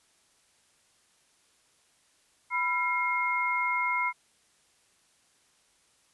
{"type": "tone cluster", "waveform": "sine", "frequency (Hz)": [988, 1360, 2140], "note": ["B5", "F6", "C7"], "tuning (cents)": [0, -46, 38], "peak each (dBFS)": [-29, -35, -28], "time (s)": [2.5, 4.13], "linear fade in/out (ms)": 50, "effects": ["white hiss -66 dBFS RMS until 6.13 s", "resampled to 24000 Hz"]}